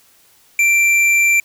triangle tone with hard clipping, 2354 Hz, D7, 3 cents sharp, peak -12 dBFS, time 0.59-1.4 s, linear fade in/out 2 ms, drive 12 dB, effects white hiss -52 dBFS RMS until 1.44 s

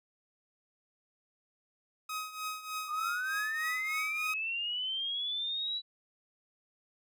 sawtooth tone with tremolo, 1263 Hz, D#6, 26 cents sharp, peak -30 dBFS, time 2.09-4.34 s, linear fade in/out 5 ms, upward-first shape triangle, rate 3.3 Hz, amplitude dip 80%
sine linear sweep, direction up, 1174.7 to 3951 Hz, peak -32 dBFS, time 2.87-5.82 s, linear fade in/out 50 ms
effects none

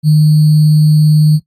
sine tone with sample-and-hold, 153 Hz, D#3, 29 cents flat, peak -4 dBFS, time 0.03-1.4 s, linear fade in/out 50 ms, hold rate 4410 Hz, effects noise-tail reverb RT60 0.1 s tail -20 dB re dry + AAC 64 kbps

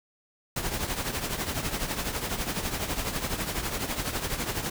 pink noise with tremolo, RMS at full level -28 dBFS, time 0.56-4.7 s, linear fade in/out 5 ms, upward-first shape triangle, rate 12 Hz, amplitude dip 70%, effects none

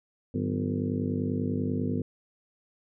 harmonic tone with a mistuned harmonic, 50.1 Hz, G1, 38 cents sharp, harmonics 2 / 3 / 4 / 5 / 6 / 7 / 8 / 9 / 10, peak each -33 / -35 / -34 / -30 / -43 / -38 / -45 / -37 / -46 dBFS, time 0.34-2.02 s, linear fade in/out 5 ms, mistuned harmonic 4, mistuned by -110 cents, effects none

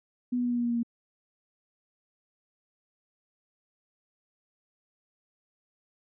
sine tone with pitch steps, 246.9 / 245.1 / 243.2 / 241.4 / 239.6 / 237.8 / 236 / 234.3 Hz, B3 / B3 / B3 / B3 / A#3 / A#3 / A#3 / A#3, 0 / -13 / -26 / -39 / +48 / +35 / +22 / +9 cents, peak -25 dBFS, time 0.32-0.832 s, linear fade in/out 10 ms, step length 64 ms, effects none

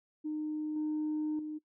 sine tone with level steps, 305.9 Hz, D#4, 29 cents flat, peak -32 / -29 / -36 dBFS, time 0.24-1.59 s, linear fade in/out 20 ms, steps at 0.76 / 1.39 s, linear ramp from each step 2 ms, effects noise-tail reverb RT60 0.1 s tail -21 dB re dry + tanh soft clip ceiling -28 dBFS

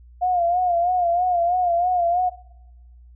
sine tone with vibrato, 707 Hz, F5, 21 cents sharp, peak -17 dBFS, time 0.21-2.3 s, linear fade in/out 20 ms, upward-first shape sine, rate 3.1 Hz, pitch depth 66 cents each way, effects noise-tail reverb RT60 1.0 s tail -21 dB re dry + added 60 Hz sine -44 dBFS peak until 3.15 s

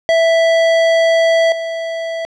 square tone with level steps, 659.3 Hz, E5, in tune, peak -10 / -20 dBFS, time 0.09-2.25 s, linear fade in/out 0 ms, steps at 1.52 s, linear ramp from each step 2 ms, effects low-pass 4000 Hz 12 dB/octave

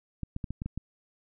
clicks, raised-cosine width 5 ms, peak -21 dBFS, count 7, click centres 0.233 / 0.364 / 0.442 / 0.506 / 0.619 / 0.66 / 0.776 s, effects none

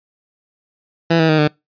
15% pulse tone with pitch steps, 166.3 / 160.82 / 155.52 / 150.4 Hz, E3 / E3 / D#3 / D3, +16 / -42 / 0 / +42 cents, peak -5 dBFS, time 1.1-1.48 s, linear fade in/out 10 ms, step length 95 ms, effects noise-tail reverb RT60 0.2 s tail -25 dB re dry + resampled to 11025 Hz

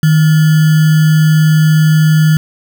sine tone with sample-and-hold, 156.1 Hz, D#3, 6 cents sharp, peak -5 dBFS, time 0.03-2.37 s, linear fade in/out 2 ms, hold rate 1575 Hz, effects none

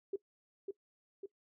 sine tone with echo, 392 Hz, G4, in tune, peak -33 dBFS, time 0.13-0.16 s, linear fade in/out 5 ms, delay 550 ms, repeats 2, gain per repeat -4 dB, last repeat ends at 1.26 s, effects noise-tail reverb RT60 0.1 s tail -19 dB re dry

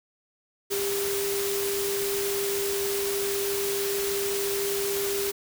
sine tone in noise, 398.7 Hz, G4, 29 cents sharp, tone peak -27 dBFS, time 0.7-5.32 s, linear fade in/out 20 ms, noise white, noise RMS -31 dBFS, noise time 0.7-5.32 s, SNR +1 dB, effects none

